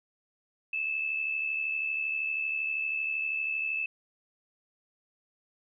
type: tone with amplitude modulation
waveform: sine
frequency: 2618 Hz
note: E7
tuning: 13 cents flat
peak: -26 dBFS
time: 0.73-3.86 s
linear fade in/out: 5 ms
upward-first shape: sine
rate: 72.7 Hz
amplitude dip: 55%
effects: none